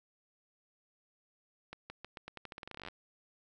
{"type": "accelerating click train", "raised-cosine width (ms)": 0.3, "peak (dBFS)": -28, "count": 21, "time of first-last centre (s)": [1.73, 2.885], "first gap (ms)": 170, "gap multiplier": 0.86, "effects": []}